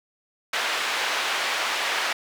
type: band-pass noise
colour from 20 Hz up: white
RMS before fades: -26 dBFS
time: 0.53-2.13 s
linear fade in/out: 5 ms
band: 630 to 2900 Hz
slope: 12 dB/octave
effects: none